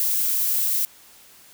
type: noise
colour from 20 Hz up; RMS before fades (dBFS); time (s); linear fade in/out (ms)
violet; -22; 0-0.85; 0
effects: white hiss -50 dBFS RMS until 1.53 s